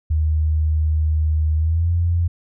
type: tone with pitch glide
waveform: sine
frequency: 77.7 to 85.72 Hz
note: D#2 to F2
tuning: -2 to -32 cents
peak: -15 dBFS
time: 0.1-2.28 s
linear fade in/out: 10 ms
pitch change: +170 cents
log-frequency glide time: 1.56-1.9 s
effects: none